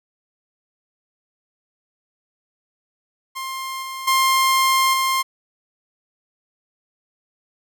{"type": "tone with level steps", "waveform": "sawtooth", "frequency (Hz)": 1058, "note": "C6", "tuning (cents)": 19, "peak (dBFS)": [-23, -25, -11, -14], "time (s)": [3.35, 5.23], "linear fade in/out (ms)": 20, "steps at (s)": [3.82, 4.07, 4.93], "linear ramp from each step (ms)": 10, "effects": []}